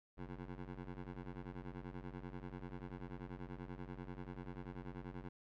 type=ring-modulated tone; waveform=15% pulse; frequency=92.5 Hz; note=F#2; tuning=in tune; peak=-37 dBFS; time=0.17-5.29 s; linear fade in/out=10 ms; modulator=41.1 Hz; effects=low-pass 2000 Hz 12 dB/octave